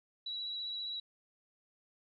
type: tone with vibrato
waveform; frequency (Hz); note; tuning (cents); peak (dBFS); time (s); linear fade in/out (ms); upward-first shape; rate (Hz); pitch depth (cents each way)
sine; 3909; B7; -19; -37; 0.26-1; 5; sine; 15; 17
effects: none